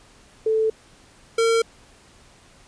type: tone pair in turn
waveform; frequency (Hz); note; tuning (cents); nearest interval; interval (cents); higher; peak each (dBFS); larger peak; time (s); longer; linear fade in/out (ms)
sine / square; 440 / 456.3; A4 / A#4; 0 / -37; minor second; 63; second; -17; neither; 0.46-0.7 / 1.38-1.62; neither; 5
effects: pink hiss -52 dBFS RMS until 2.67 s + resampled to 22050 Hz